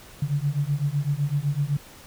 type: beating tone pair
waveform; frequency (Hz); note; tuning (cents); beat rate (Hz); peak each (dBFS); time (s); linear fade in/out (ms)
sine; 140 / 147.9; C#3 / D3; +18 / +13; 7.9; -25; 0.22-1.77; 5
effects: pink hiss -47 dBFS RMS until 2.06 s